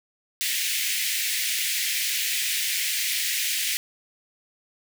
pink high-pass noise, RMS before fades -26 dBFS, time 0.41-3.77 s, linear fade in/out 0 ms, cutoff 1900 Hz, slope 48 dB/octave, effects none

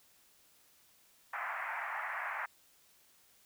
white band-pass noise, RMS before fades -39 dBFS, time 1.33-2.46 s, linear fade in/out 5 ms, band 700 to 2100 Hz, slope 48 dB/octave, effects white hiss -66 dBFS RMS until 3.45 s

